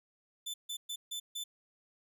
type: tone bursts at uneven times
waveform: sawtooth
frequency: 3520 Hz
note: A7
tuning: in tune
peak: -34 dBFS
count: 5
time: 0.46-0.54 / 0.69-0.77 / 0.89-0.96 / 1.11-1.2 / 1.35-1.44 s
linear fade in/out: 10 ms
effects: none